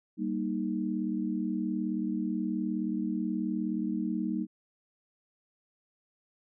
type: chord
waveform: sine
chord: Eb major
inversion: first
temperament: just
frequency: 194.45 / 233.3 / 311.1 Hz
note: G3 / Bb3 / Eb4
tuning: -14 / +2 / 0 cents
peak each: -33 dBFS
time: 0.17-4.47 s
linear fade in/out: 50 ms
effects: none